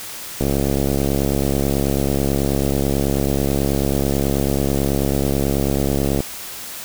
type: click train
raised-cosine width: 2 ms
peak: -6 dBFS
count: 402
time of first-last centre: 0.41-6.205 s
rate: 69.2 Hz
effects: white hiss -32 dBFS RMS until 6.84 s